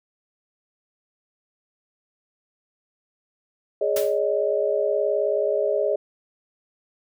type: chord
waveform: sine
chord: Ab suspended fourth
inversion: none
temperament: equal with one note detuned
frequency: 415.3 / 563.4 / 622.3 Hz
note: Ab4 / Db5 / Eb5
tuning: 0 / +28 / 0 cents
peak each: -24 dBFS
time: 3.81-5.96 s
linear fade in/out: 5 ms
type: noise with exponential decay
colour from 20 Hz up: white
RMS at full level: -27 dBFS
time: 3.96-4.19 s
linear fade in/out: 5 ms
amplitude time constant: 50 ms
effects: none